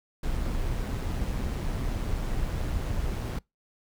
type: noise with amplitude modulation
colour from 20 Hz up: brown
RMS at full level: -28 dBFS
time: 0.23-3.39 s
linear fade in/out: 5 ms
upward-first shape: sine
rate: 126 Hz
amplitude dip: 30%
effects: noise-tail reverb RT60 0.2 s tail -25 dB re dry